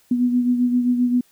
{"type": "beating tone pair", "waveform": "sine", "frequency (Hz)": [245.2, 252.8], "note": ["B3", "B3"], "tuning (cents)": [-12, 41], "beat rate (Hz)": 7.6, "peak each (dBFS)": [-16, -25], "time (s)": [0.11, 1.21], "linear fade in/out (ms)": 5, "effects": ["white hiss -58 dBFS RMS until 1.31 s"]}